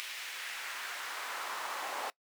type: noise with high-pass filter sweep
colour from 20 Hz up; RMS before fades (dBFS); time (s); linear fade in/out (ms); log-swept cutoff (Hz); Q
brown; -40; 0-2.1; 0; 2500 to 800; 1.5
effects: noise-tail reverb RT60 0.1 s tail -22 dB re dry + high-pass 300 Hz 12 dB/octave